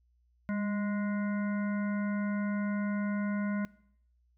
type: harmonic tone with a mistuned harmonic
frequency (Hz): 207.9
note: G#3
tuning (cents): +2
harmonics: 1 / 3 / 5 / 7 / 9 / 10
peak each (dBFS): -30 / -42 / -46 / -43 / -51 / -50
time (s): 0.49-3.65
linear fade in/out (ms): 0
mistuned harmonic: 1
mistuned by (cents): -41
effects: noise-tail reverb RT60 0.7 s tail -22 dB re dry + added 60 Hz sine -66 dBFS peak until 4.37 s